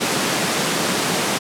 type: high-pass noise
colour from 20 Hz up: pink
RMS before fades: -20 dBFS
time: 0-1.39 s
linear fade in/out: 20 ms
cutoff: 160 Hz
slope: 24 dB/octave
effects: low-pass 10000 Hz 12 dB/octave